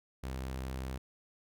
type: tone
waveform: sawtooth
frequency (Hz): 65.2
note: C2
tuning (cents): -5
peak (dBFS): -33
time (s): 0.23-0.98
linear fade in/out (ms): 10
effects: none